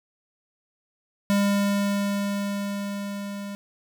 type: tone with level ramp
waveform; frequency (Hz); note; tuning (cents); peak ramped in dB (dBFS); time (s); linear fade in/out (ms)
square; 201.2; G3; +45; -19 to -33; 1.3-3.55; 0
effects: none